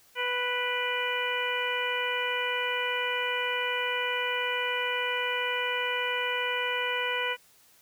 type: harmonic tone with a mistuned harmonic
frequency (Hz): 493.9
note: B4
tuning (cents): 0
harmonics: 1 / 2 / 3 / 4 / 5 / 6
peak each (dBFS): -34 / -34 / -34 / -34 / -34 / -34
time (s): 0.15-7.37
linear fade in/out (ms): 50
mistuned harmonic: 5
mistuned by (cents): -41
effects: white hiss -60 dBFS RMS until 7.81 s